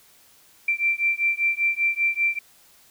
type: beating tone pair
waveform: sine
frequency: 2349 / 2354.1 Hz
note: D7 / D7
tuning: 0 / +4 cents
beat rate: 5.1 Hz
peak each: -23 dBFS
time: 0.68-2.39 s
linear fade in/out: 5 ms
effects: white hiss -55 dBFS RMS until 2.9 s